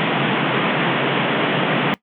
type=band-pass noise; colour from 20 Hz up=pink; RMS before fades=-19 dBFS; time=0-1.94 s; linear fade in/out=0 ms; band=130 to 3400 Hz; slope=96 dB/octave; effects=noise-tail reverb RT60 0.1 s tail -20 dB re dry